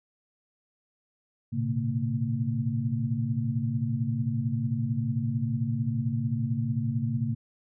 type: tone cluster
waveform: sine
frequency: 111.5 / 122.7 / 138.3 / 229.2 Hz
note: A2 / B2 / C#3 / A#3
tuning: +23 / -11 / -4 / -29 cents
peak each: -31 dBFS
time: 1.52-7.35 s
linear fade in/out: 20 ms
effects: none